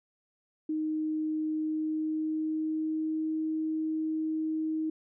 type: tone with pitch glide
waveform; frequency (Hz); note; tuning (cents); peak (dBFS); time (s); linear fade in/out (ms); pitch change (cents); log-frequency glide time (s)
sine; 311 to 315; D#4 to D#4; -1 to +21; -28; 0.69-4.9; 5; +22; 1.53-3.33
effects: none